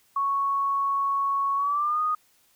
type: tone with pitch glide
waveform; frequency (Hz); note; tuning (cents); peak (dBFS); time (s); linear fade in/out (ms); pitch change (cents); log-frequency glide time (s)
sine; 1108.7 to 1237.3; C#6 to D#6; 0 to -10; -22; 0.16-2.15; 5; +190; 1.56-2.01
effects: white hiss -63 dBFS RMS until 2.55 s